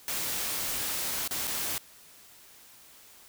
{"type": "noise with dropouts", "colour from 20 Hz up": "white", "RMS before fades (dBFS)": -32, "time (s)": [0.08, 1.78], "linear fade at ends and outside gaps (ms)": 1, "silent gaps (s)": [[1.277, 1.309], [1.472, 1.476]], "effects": ["white hiss -54 dBFS RMS until 3.28 s"]}